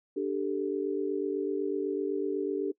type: chord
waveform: sine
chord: D suspended fourth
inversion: none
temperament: equal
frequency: 293.7 / 392 / 440 Hz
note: D4 / G4 / A4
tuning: 0 / 0 / 0 cents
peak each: -33 / -31 / -34 dBFS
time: 0.16-2.72 s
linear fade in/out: 10 ms
effects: noise-tail reverb RT60 0.1 s tail -22 dB re dry